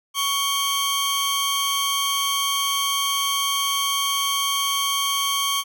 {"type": "tone pair together", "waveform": "sawtooth", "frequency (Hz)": [1118, 3162], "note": ["C#6", "G7"], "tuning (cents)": [14, 14], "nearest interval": "octave + tritone", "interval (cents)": 1800, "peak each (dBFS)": -20, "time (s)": [0.14, 5.64], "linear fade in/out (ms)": 50, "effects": []}